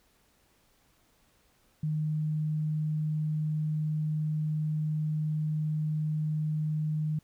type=tone; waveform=sine; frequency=153.8 Hz; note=D#3; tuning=20 cents flat; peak=-27 dBFS; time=1.83-7.19 s; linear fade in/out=5 ms; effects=pink hiss -67 dBFS RMS until 7.23 s